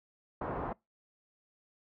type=low-pass noise; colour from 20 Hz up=white; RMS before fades=-37 dBFS; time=0.41-0.73 s; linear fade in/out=5 ms; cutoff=1100 Hz; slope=24 dB/octave; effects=noise-tail reverb RT60 0.2 s tail -24 dB re dry